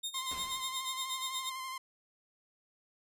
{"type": "tone with tremolo", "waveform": "sawtooth", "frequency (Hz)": 3681, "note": "A#7", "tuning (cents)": -23, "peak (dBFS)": -31, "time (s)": [0.03, 1.5], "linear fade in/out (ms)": 10, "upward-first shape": "sine", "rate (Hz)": 8.4, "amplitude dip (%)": 85}
{"type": "tone with vibrato", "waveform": "sawtooth", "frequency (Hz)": 1046.5, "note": "C6", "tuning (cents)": 0, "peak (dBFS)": -35, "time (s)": [0.14, 1.78], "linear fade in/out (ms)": 5, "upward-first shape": "square", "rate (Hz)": 12, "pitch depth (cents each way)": 21}
{"type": "noise with exponential decay", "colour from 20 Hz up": "pink", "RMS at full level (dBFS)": -45, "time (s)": [0.31, 1], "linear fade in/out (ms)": 1, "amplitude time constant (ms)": 150}
{"effects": ["resampled to 32000 Hz"]}